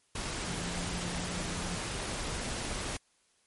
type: tone in noise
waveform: sine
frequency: 174.61 Hz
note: F3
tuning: in tune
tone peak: -39 dBFS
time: 0.47-1.76 s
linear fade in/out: 5 ms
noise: pink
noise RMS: -36 dBFS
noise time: 0.15-2.97 s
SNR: -6 dB
effects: white hiss -70 dBFS RMS until 3.46 s + MP3 48 kbps